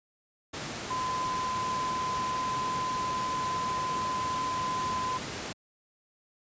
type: tone in noise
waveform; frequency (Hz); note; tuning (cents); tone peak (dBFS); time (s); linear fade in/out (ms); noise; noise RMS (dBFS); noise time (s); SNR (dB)
sine; 1020; C6; -44; -29; 0.9-5.18; 10; pink; -36; 0.53-5.53; +4
effects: high-pass 100 Hz 12 dB/octave + resampled to 16000 Hz